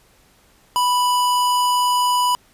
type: tone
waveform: square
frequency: 987.8 Hz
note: B5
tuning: in tune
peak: -16 dBFS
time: 0.76-2.35 s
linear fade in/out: 0 ms
effects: pink hiss -55 dBFS RMS until 2.53 s + resampled to 32000 Hz